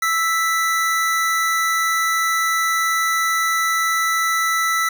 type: tone pair together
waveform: square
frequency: 1318.5 / 1975.5 Hz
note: E6 / B6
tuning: 0 / 0 cents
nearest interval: perfect fifth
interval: 700 cents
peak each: -20 / -21 dBFS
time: 0.02-4.89 s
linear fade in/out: 5 ms
effects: none